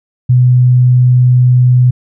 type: tone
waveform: sine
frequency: 125.1 Hz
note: B2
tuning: 23 cents sharp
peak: -4 dBFS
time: 0.29-1.91 s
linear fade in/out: 10 ms
effects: none